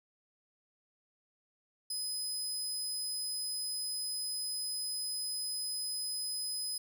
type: tone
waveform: 25% pulse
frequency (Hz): 5030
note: D#8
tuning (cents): +18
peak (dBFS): -30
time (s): 1.9-6.78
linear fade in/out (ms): 5
effects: none